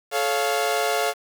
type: chord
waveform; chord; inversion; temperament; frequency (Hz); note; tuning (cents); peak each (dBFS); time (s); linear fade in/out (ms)
sawtooth; A augmented; none; equal with one note detuned; 432.7 / 554.4 / 698.5; A4 / C#5 / E#5; -29 / 0 / 0; -22 / -23 / -20; 0.11-1.14; 50
effects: 7-bit